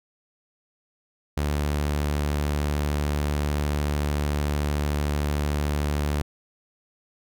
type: tone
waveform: sawtooth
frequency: 73.42 Hz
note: D2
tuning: in tune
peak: -19 dBFS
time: 1.37-6.22 s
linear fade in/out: 5 ms
effects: none